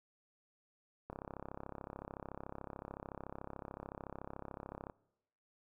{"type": "click train", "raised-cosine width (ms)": 1, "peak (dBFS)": -30, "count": 129, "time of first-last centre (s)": [1.1, 4.898], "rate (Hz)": 33.7, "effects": ["noise-tail reverb RT60 0.9 s tail -24 dB re dry"]}